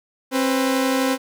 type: tone pair together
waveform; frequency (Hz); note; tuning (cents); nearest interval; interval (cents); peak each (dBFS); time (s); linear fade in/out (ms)
sawtooth; 266.4 / 501; C4 / B4; +31 / +25; major seventh; 1094; -15 / -20; 0.31-1.18; 50
effects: none